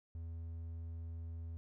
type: tone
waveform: triangle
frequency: 82.7 Hz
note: E2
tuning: 6 cents sharp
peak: -40 dBFS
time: 0.15-1.57 s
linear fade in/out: 0 ms
effects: none